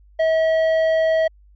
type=tone with tanh clipping; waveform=sine; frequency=643 Hz; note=E5; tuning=43 cents flat; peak=-16 dBFS; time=0.19-1.28 s; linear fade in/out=10 ms; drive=9 dB; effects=added 50 Hz sine -47 dBFS peak until 1.55 s + MP3 48 kbps